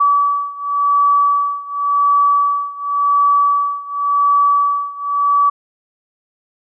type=beating tone pair; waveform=sine; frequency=1146 / 1146.91 Hz; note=D6 / D6; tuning=-43 / -41 cents; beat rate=0.91 Hz; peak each=-14 / -16 dBFS; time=0-5.5 s; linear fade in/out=10 ms; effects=none